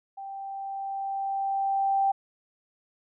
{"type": "tone with level ramp", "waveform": "sine", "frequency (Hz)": 784, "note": "G5", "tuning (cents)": 0, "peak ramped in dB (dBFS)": [-36, -20], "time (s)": [0.17, 2.12], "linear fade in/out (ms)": 10, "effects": []}